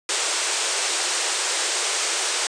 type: band-pass noise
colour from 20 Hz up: white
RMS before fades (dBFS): -24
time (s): 0.09-2.47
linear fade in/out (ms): 2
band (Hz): 330 to 9200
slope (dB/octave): 96
effects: resampled to 22050 Hz